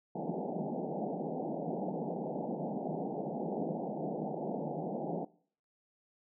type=band-pass noise; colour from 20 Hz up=pink; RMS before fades=-37 dBFS; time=0.15-5.25 s; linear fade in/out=5 ms; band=150 to 850 Hz; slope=96 dB/octave; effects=noise-tail reverb RT60 0.5 s tail -21 dB re dry